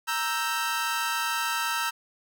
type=chord; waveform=sawtooth; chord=E diminished; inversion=second; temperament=equal; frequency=932.3 / 1318.5 / 1568 Hz; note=Bb5 / E6 / G6; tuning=0 / 0 / 0 cents; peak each=-27 / -26 / -28 dBFS; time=0.07-1.91 s; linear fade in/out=20 ms; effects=none